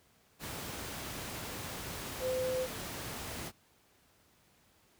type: tone in noise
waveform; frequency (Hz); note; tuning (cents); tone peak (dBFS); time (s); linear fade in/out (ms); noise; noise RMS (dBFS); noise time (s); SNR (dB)
sine; 513; C5; -34; -31; 2.2-2.68; 50; pink; -41; 0.39-3.52; +7
effects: pink hiss -67 dBFS RMS until 4.99 s + high-pass 60 Hz 12 dB/octave